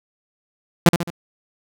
sawtooth tone with echo, 171.4 Hz, F3, 32 cents flat, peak -3 dBFS, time 0.86-0.89 s, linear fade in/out 2 ms, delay 71 ms, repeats 3, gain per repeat -7 dB, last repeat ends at 1.103 s, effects none

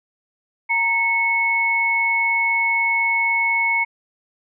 sine tone pair together, 927.5 / 2199 Hz, A#5 / C#7, -9 / -14 cents, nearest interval octave + minor third, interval 1495 cents, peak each -23 / -17 dBFS, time 0.69-3.85 s, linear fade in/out 20 ms, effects none

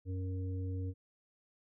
harmonic tone, 93 Hz, F#2, 9 cents sharp, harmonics 1 / 3 / 5, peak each -35 / -45 / -49 dBFS, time 0.05-0.94 s, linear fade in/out 50 ms, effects none

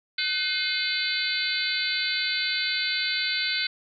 harmonic tone with a mistuned harmonic, 504 Hz, B4, 35 cents sharp, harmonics 3 / 4 / 5 / 6 / 7 / 8 / 9, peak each -32 / -30 / -36 / -36 / -33 / -30 / -31 dBFS, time 0.18-3.67 s, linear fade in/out 5 ms, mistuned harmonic 4, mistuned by +92 cents, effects none

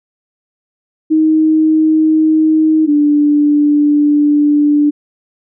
sine tone pair in turn, 313.8 / 294.1 Hz, D#4 / D4, +15 / +3 cents, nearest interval minor second, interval 112 cents, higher first, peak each -7 dBFS, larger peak neither, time 1.1-2.87 / 2.87-4.91 s, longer second, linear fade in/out 20 ms, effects none

